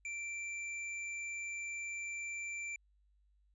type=tone; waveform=square; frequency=2349 Hz; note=D7; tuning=in tune; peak=-40 dBFS; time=0.05-2.76 s; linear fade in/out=2 ms; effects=added 50 Hz sine -68 dBFS peak until 3.54 s + resampled to 22050 Hz